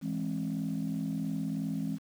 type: chord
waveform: sine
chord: E augmented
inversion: none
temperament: equal with one note detuned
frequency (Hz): 164.81 / 207.7 / 266.7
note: E3 / G#3 / B#3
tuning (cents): 0 / 0 / +33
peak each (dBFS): -34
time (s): 0.01-1.99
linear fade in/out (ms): 50
effects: tanh soft clip ceiling -25 dBFS + 9-bit